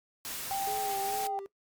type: noise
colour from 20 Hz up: white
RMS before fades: -38 dBFS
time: 0.25-1.27 s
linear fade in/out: 0 ms
type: tone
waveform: sine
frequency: 785 Hz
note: G5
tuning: 2 cents sharp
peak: -30 dBFS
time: 0.51-1.39 s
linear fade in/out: 0 ms
type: tone with vibrato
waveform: triangle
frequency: 408.9 Hz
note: G#4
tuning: 27 cents flat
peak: -37 dBFS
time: 0.67-1.46 s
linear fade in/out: 0 ms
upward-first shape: sine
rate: 2.3 Hz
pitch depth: 69 cents each way
effects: noise-tail reverb RT60 0.1 s tail -18 dB re dry + MP3 96 kbps